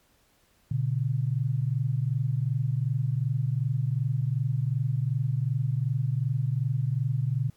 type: tone pair together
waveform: sine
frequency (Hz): 119.8 / 142.47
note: A#2 / C#3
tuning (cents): +48 / +48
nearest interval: minor third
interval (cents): 300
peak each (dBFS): -26 / -27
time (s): 0.71-7.5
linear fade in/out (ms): 5
effects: pink hiss -65 dBFS RMS until 7.56 s + MP3 96 kbps